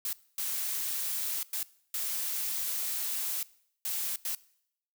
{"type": "noise bursts at uneven times", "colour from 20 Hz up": "blue", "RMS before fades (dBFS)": -33, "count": 6, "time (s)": [[0.05, 0.13], [0.38, 1.43], [1.53, 1.63], [1.94, 3.43], [3.85, 4.16], [4.25, 4.35]], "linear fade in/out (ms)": 2, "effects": ["noise-tail reverb RT60 0.7 s tail -21 dB re dry"]}